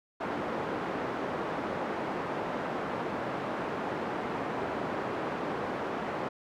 pink band-pass noise, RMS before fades -34 dBFS, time 0.2-6.29 s, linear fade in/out 10 ms, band 250 to 1300 Hz, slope 12 dB/octave, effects none

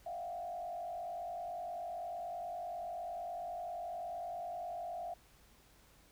sine tone with frequency modulation, 700 Hz, F5, 4 cents sharp, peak -39 dBFS, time 0.06-5.14 s, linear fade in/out 5 ms, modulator 49.5 Hz, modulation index 1, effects added 50 Hz sine -68 dBFS peak until 6.11 s + pink hiss -65 dBFS RMS until 6.11 s

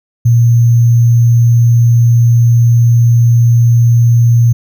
sine tone with sample-and-hold, 117.6 Hz, A#2, 16 cents sharp, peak -4 dBFS, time 0.25-4.53 s, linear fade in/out 10 ms, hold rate 6300 Hz, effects none

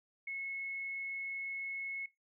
sine tone with frequency modulation, 2186 Hz, C#7, 25 cents flat, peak -38 dBFS, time 0.27-2.06 s, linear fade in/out 5 ms, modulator 25.9 Hz, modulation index 0.24, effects noise-tail reverb RT60 0.2 s tail -19 dB re dry

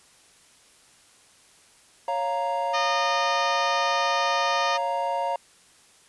triangle chord, Bb minor, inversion first, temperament equal, 554.4 / 698.5 / 932.3 Hz, Db5 / F5 / Bb5, 0 / 0 / 0 cents, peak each -28 / -27 / -25 dBFS, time 2.08-5.36 s, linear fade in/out 2 ms
harmonic tone, 612 Hz, D#5, 29 cents flat, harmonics 2 / 3 / 4 / 5 / 6 / 7 / 8 / 9 / 10, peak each -27 / -31 / -33 / -35 / -37 / -38 / -39 / -40 / -41 dBFS, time 2.73-4.78 s, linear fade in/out 20 ms
effects white hiss -56 dBFS RMS until 6.08 s + resampled to 24000 Hz

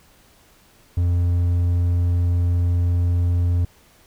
triangle tone, 87.4 Hz, F2, 2 cents sharp, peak -14 dBFS, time 0.97-3.65 s, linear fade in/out 5 ms, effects pink hiss -54 dBFS RMS until 4.06 s

